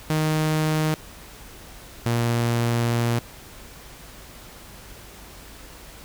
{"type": "tone pair in turn", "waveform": "sawtooth", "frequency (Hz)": [155.56, 117.97], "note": ["D#3", "A#2"], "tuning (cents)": [0, 21], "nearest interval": "perfect fourth", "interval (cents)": 479, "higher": "first", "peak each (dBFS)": -16, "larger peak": "neither", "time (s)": [[0.1, 0.94], [2.06, 3.19]], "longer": "second", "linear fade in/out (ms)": 0, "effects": ["added 50 Hz sine -48 dBFS peak until 6.04 s", "pink hiss -44 dBFS RMS until 6.04 s"]}